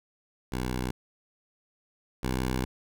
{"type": "tone pair in turn", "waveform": "10% pulse", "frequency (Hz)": [62.7, 63.72], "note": ["B1", "C2"], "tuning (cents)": [27, -45], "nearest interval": "unison", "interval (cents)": 28, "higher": "second", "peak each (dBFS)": [-21, -19], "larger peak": "second", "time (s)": [[0.52, 0.91], [2.23, 2.65]], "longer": "second", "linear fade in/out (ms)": 5, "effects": []}